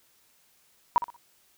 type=tone with echo; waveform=sine; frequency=958 Hz; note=A#5; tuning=47 cents sharp; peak=-16 dBFS; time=0.96-0.98 s; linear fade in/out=0 ms; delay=61 ms; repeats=3; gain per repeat=-11 dB; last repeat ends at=1.163 s; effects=white hiss -64 dBFS RMS until 1.57 s